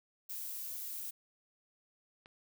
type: noise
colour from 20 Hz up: violet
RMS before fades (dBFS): -42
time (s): 0.29-1.11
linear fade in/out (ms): 10
type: click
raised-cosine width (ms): 0.3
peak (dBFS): -38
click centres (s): 2.259
effects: none